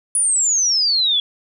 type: exponential sweep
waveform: sine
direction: down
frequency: 9956 to 3326 Hz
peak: -14 dBFS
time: 0.15-1.2 s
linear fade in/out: 2 ms
effects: none